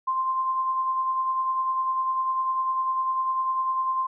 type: tone with tremolo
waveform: sine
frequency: 1046.5 Hz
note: C6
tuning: in tune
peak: -21 dBFS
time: 0.07-4.07 s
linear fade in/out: 10 ms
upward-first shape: sine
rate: 10 Hz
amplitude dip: 35%
effects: none